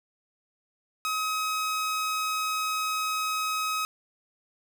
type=tone; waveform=sawtooth; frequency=1270 Hz; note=D#6; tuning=35 cents sharp; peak=-23 dBFS; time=1.05-3.85 s; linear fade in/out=0 ms; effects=none